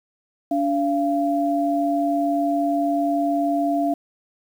sine tone pair together, 288.1 / 685.2 Hz, D4 / F5, -33 / -33 cents, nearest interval octave + minor third, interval 1500 cents, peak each -21 dBFS, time 0.51-3.94 s, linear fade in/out 5 ms, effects 8-bit

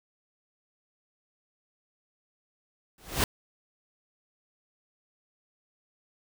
pink noise with exponential growth, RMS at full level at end -21 dBFS, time 2.98-3.24 s, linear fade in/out 2 ms, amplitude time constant 56 ms, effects none

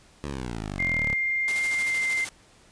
10% pulse exponential sweep, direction down, 74 to 34.23 Hz, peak -23 dBFS, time 0.24-1.14 s, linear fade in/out 0 ms
sine tone with pitch glide, 2108 to 2089 Hz, C7 to C7, +12 to -3 cents, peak -23 dBFS, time 0.79-2.25 s, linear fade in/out 10 ms, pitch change -15 cents, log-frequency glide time 1.67-2.05 s
white noise with tremolo, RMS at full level -34 dBFS, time 1.48-2.29 s, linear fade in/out 0 ms, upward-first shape square, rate 13 Hz, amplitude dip 40%
effects pink hiss -56 dBFS RMS until 2.71 s + resampled to 22050 Hz

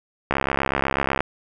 click train, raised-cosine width 0.5 ms, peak -5 dBFS, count 62, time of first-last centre 0.31-1.206 s, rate 68.1 Hz, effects none

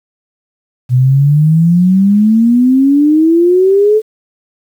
sine exponential sweep, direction up, 122.8 to 440 Hz, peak -5 dBFS, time 0.89-4.02 s, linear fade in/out 50 ms, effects 7-bit

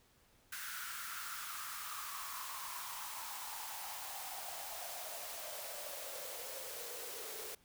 white noise with high-pass filter sweep, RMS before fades -45 dBFS, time 0.52-7.55 s, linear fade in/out 5 ms, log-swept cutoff 1500 to 430 Hz, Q 6.1, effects pink hiss -69 dBFS RMS until 7.64 s

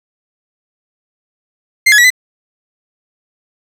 40% pulse tone with pitch steps, 2094 / 1689 / 1932 / 2013 Hz, C7 / G#6 / B6 / B6, +1 / +29 / -39 / +33 cents, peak -4 dBFS, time 1.86-2.104 s, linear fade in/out 10 ms, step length 61 ms, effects low-pass 12000 Hz 12 dB/octave + 7-bit

